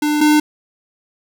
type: tone pair in turn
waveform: square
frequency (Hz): 298.7 / 301.3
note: D4 / D4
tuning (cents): +29 / +44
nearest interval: unison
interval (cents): 15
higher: second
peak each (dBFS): -15 / -10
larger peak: second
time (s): 0.02-0.21 / 0.21-0.4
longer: neither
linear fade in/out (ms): 5
effects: none